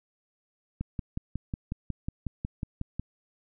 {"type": "click train", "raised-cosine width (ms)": 5, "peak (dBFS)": -19, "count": 13, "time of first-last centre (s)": [0.81, 2.996], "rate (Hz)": 5.49, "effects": []}